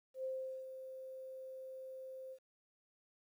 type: tone with ADSR envelope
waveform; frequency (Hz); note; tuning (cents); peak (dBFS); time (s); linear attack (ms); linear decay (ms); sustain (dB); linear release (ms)
sine; 523.3; C5; 0; -37; 0.14-2.39; 100; 410; -9; 69
effects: 12-bit